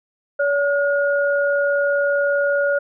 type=tone pair together; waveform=sine; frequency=569.1 / 1434 Hz; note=C#5 / F6; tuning=+45 / +45 cents; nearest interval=octave + major third; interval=1600 cents; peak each=-17 / -21 dBFS; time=0.39-2.79 s; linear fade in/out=10 ms; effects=none